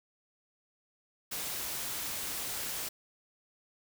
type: noise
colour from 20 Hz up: white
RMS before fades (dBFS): -37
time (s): 1.31-2.89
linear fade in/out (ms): 10
effects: none